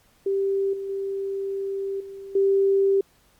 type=tone with level steps; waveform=sine; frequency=392 Hz; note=G4; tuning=in tune; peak=-20 / -28 / -25 / -35 / -16 dBFS; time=0.26-3.01 s; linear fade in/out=5 ms; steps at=0.73 / 0.89 / 2 / 2.35 s; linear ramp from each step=5 ms; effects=pink hiss -60 dBFS RMS until 3.39 s + MP3 96 kbps